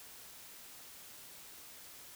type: silence
effects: white hiss -53 dBFS RMS until 2.15 s